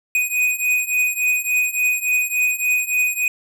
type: beating tone pair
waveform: square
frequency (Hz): 2488 / 2491.5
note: D#7 / D#7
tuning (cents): -1 / +2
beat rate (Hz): 3.5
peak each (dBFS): -22 / -20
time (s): 0.15-3.28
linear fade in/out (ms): 2
effects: none